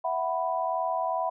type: chord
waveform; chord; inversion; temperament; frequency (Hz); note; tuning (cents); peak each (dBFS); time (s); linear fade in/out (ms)
sine; E suspended second; none; just; 659.3 / 741.7 / 988.9; E5 / F#5 / B5; 0 / +4 / +2; -30; 0.04-1.3; 10
effects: none